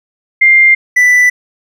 sine / triangle tone pair in turn, 2100 / 1982.1 Hz, C7 / B6, +6 / +6 cents, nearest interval minor second, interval 100 cents, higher first, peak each -3 dBFS, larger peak neither, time 0.41-0.75 / 0.96-1.3 s, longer neither, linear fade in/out 10 ms, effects none

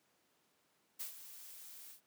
blue noise with ADSR envelope, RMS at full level -41 dBFS, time 0.99-2.01 s, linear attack 18 ms, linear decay 110 ms, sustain -12 dB, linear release 110 ms, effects pink hiss -75 dBFS RMS until 2.06 s + high-pass 200 Hz 12 dB/octave

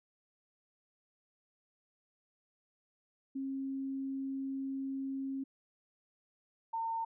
sine tone pair in turn, 270 / 908.2 Hz, C#4 / A#5, -45 / -45 cents, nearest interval octave + major sixth, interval 2100 cents, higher second, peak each -35 / -33 dBFS, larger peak second, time 3.35-5.44 / 6.73-7.05 s, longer first, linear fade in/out 10 ms, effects none

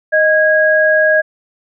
sine tone pair together, 622.3 / 1646.1 Hz, D#5 / G#6, 0 / -16 cents, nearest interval octave + perfect fourth, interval 1684 cents, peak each -11 dBFS, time 0.12-1.22 s, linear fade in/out 20 ms, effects none

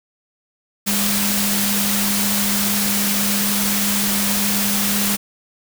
sine tone in noise, 202.8 Hz, G#3, 41 cents flat, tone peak -22 dBFS, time 0.86-5.17 s, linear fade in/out 20 ms, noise white, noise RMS -20 dBFS, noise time 0.86-5.17 s, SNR -5 dB, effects none

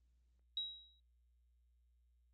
sine tone with exponential decay, 3846 Hz, B7, 47 cents flat, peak -35 dBFS, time 0.57-1 s, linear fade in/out 2 ms, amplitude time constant 92 ms, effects added 60 Hz sine -70 dBFS peak until 2.33 s + Opus 32 kbps

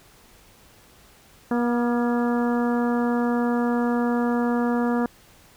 harmonic tone with a mistuned harmonic, 239.9 Hz, A#3, 50 cents sharp, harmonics 1 / 2 / 3 / 4 / 5 / 6 / 7, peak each -21 / -27 / -31 / -33 / -35 / -37 / -38 dBFS, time 1.51-5.06 s, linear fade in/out 2 ms, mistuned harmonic 6, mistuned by -44 cents, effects pink hiss -53 dBFS RMS until 5.56 s

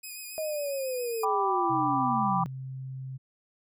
5% pulse tone with vibrato, 2489 Hz, D#7, in tune, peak -30 dBFS, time 0.03-1.25 s, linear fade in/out 10 ms, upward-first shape sine, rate 7.3 Hz, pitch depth 33 cents each way
sine linear sweep, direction down, 635 to 160.4 Hz, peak -29 dBFS, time 0.38-2.46 s, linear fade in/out 0 ms
sine chord, G major, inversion none, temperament equal, 784 / 987.8 / 1174.7 Hz, G5 / B5 / D6, 0 / 0 / 0 cents, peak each -29 dBFS, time 1.23-2.44 s, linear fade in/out 5 ms
sine tone, 131.7 Hz, C3, 12 cents sharp, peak -35 dBFS, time 1.69-3.18 s, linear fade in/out 20 ms
effects none

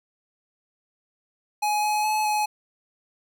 square tone with pitch steps, 840 / 845 / 857 / 845 Hz, G#5 / G#5 / A5 / G#5, +19 / +30 / -46 / +30 cents, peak -22 dBFS, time 1.62-2.46 s, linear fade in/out 10 ms, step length 210 ms, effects none

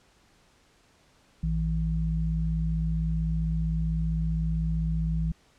sine tone pair together, 57.1 / 161.5 Hz, A#1 / E3, -35 / -35 cents, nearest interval octave + tritone, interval 1800 cents, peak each -27 dBFS, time 1.43-5.32 s, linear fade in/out 5 ms, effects pink hiss -62 dBFS RMS until 5.58 s + low-pass 8000 Hz 12 dB/octave

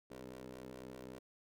15% pulse ring-modulated tone, 63.9 Hz, C2, 40 cents flat, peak -39 dBFS, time 0.1-1.19 s, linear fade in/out 10 ms, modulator 349 Hz, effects none

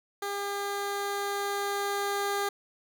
15% pulse tone with level ramp, 402.5 Hz, G4, 46 cents sharp, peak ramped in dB -25 to -21 dBFS, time 0.22-2.49 s, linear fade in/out 5 ms, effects none

